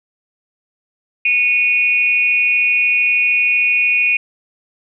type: tone with amplitude modulation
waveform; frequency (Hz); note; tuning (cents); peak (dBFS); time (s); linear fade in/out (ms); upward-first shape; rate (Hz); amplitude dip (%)
sine; 2469; D#7; -14; -8; 1.25-4.17; 5; sine; 267; 75
effects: none